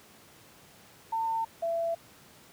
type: tone pair in turn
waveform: sine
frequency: 902 / 669.5 Hz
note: A5 / E5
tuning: +43 / +27 cents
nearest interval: perfect fourth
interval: 516 cents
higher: first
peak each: -27 dBFS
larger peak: neither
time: 1.12-1.45 / 1.62-1.95 s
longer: neither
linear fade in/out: 10 ms
effects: pink hiss -55 dBFS RMS until 2.52 s + high-pass 100 Hz 12 dB/octave